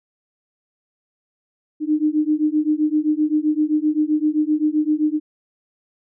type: beating tone pair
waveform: sine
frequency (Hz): 301.1 / 308.8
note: D4 / D#4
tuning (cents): +43 / -13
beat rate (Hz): 7.7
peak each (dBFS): -19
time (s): 1.8-5.2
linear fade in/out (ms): 50
effects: none